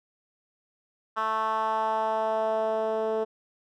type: tone with band-pass filter sweep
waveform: 10% pulse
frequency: 220 Hz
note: A3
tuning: in tune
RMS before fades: -27 dBFS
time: 1.16-3.25 s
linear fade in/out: 20 ms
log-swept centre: 1200 to 480 Hz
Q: 2.9
effects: none